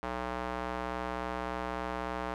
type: tone with band-pass filter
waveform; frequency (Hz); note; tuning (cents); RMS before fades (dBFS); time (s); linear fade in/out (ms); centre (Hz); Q
square; 61.74; B1; 0; -36; 0.03-2.34; 0; 970; 1.1
effects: none